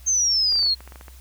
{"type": "exponential sweep", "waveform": "sine", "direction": "down", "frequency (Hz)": [6400, 4200], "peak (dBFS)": -17, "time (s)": [0.06, 0.75], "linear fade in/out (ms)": 20}
{"type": "clicks", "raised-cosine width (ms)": 0.5, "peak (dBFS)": -27, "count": 11, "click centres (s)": [0.524, 0.557, 0.592, 0.628, 0.664, 0.806, 0.876, 0.922, 0.958, 1.011, 1.082]}
{"effects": ["added 63 Hz sine -42 dBFS peak until 1.2 s", "white hiss -52 dBFS RMS until 1.2 s"]}